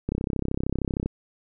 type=click train; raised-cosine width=3 ms; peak=-13 dBFS; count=33; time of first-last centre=0.09-1.06 s; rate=33 Hz; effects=none